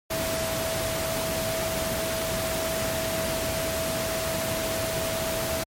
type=tone in noise; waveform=sine; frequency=650 Hz; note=E5; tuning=24 cents flat; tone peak=-29 dBFS; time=0.1-5.64 s; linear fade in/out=10 ms; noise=pink; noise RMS=-29 dBFS; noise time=0.1-5.64 s; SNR=-3 dB; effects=high-pass 60 Hz 12 dB/octave + MP3 64 kbps